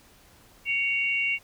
sine tone pair together, 2232 / 2762 Hz, C#7 / F7, +11 / -20 cents, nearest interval major third, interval 369 cents, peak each -26 dBFS, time 0.65-1.39 s, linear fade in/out 50 ms, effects pink hiss -56 dBFS RMS until 1.43 s

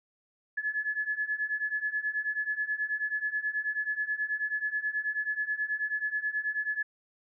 sine beating tone pair, 1706 / 1715.3 Hz, G#6 / A6, +46 / -45 cents, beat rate 9.3 Hz, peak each -33 / -31 dBFS, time 0.57-6.83 s, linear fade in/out 10 ms, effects none

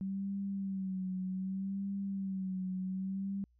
sine tone with vibrato, 191.7 Hz, G3, 38 cents flat, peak -34 dBFS, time 0.01-3.44 s, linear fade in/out 0 ms, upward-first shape sine, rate 0.65 Hz, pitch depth 55 cents each way, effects added 60 Hz sine -66 dBFS peak until 3.59 s

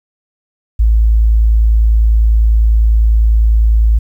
sine tone, 55 Hz, A1, in tune, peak -6 dBFS, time 0.79-3.99 s, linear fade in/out 10 ms, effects 8-bit

